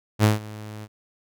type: tone with ADSR envelope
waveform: sawtooth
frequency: 106.7 Hz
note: G#2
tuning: 47 cents sharp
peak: -9 dBFS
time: 0.19-0.88 s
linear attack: 49 ms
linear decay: 150 ms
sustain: -22 dB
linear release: 47 ms
effects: none